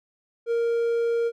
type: tone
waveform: triangle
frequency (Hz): 466.2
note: A#4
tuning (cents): 0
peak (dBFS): -19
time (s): 0.46-1.32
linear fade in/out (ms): 50
effects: none